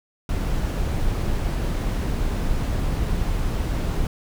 brown noise, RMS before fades -23 dBFS, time 0.29-4.07 s, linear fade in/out 2 ms, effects none

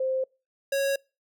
sine / square tone pair in turn, 523.3 / 551.2 Hz, C5 / C#5, 0 / -10 cents, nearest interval minor second, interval 90 cents, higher second, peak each -24 dBFS, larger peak neither, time 0-0.24 / 0.72-0.96 s, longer neither, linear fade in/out 5 ms, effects noise-tail reverb RT60 0.3 s tail -26 dB re dry

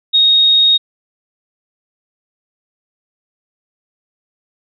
sine tone, 3737 Hz, A#7, 4 cents sharp, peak -7 dBFS, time 0.13-0.78 s, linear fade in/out 20 ms, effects none

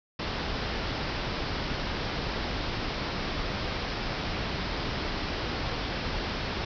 pink low-pass noise, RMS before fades -32 dBFS, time 0.19-6.65 s, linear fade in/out 5 ms, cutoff 5400 Hz, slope 96 dB/octave, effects none

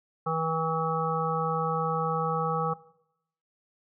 harmonic tone, 161.6 Hz, E3, 34 cents flat, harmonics 1 / 3 / 5 / 7 / 8, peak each -32 / -32 / -32 / -32 / -32 dBFS, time 0.26-2.74 s, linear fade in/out 10 ms, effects noise-tail reverb RT60 0.8 s tail -19 dB re dry

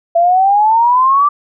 sine exponential sweep, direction up, 669 to 1180 Hz, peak -7 dBFS, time 0.15-1.29 s, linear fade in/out 10 ms, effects none

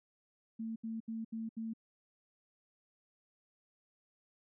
sine tone bursts, 224.5 Hz, A3, 35 cents sharp, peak -37 dBFS, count 5, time 0.59-1.736 s, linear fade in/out 10 ms, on 170 ms, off 74 ms, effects none

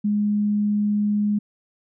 sine tone, 207.7 Hz, G#3, in tune, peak -18 dBFS, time 0.04-1.39 s, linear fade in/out 10 ms, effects none

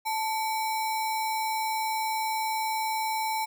sine tone with sample-and-hold, 880 Hz, A5, in tune, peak -26 dBFS, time 0.05-3.46 s, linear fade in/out 20 ms, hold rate 3150 Hz, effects none

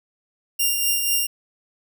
5% pulse tone with tremolo, 2794 Hz, F7, in tune, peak -8 dBFS, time 0.59-1.27 s, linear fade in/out 10 ms, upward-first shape triangle, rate 4.1 Hz, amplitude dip 45%, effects none

